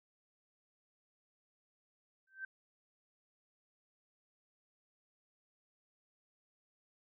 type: tone with exponential growth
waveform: sine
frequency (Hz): 1554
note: G6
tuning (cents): -16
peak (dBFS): -37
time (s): 2.27-2.45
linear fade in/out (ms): 5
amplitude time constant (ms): 38
effects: none